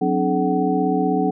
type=tone cluster; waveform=sine; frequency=183.2 / 262.4 / 298.5 / 428.9 / 751 Hz; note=F#3 / C4 / D4 / A4 / F#5; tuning=-17 / +5 / +28 / -44 / +26 cents; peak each=-23 dBFS; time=0.01-1.31 s; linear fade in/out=10 ms; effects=none